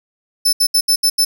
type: tone bursts at uneven times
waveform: sawtooth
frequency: 5274 Hz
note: E8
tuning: in tune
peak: -8 dBFS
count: 6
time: 0.45-0.53 / 0.6-0.67 / 0.74-0.81 / 0.88-0.96 / 1.03-1.1 / 1.18-1.25 s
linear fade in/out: 10 ms
effects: none